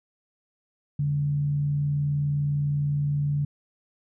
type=tone with frequency modulation; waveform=sine; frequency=144.6 Hz; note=D3; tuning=27 cents flat; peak=-22 dBFS; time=0.99-3.45 s; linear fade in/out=5 ms; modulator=59.4 Hz; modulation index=0.2; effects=none